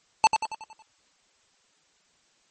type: tone with echo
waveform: square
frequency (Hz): 880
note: A5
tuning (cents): 0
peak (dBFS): -14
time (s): 0.24-0.27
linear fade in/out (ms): 0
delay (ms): 92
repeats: 6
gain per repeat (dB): -6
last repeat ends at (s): 0.822
effects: white hiss -65 dBFS RMS until 2.5 s + MP3 32 kbps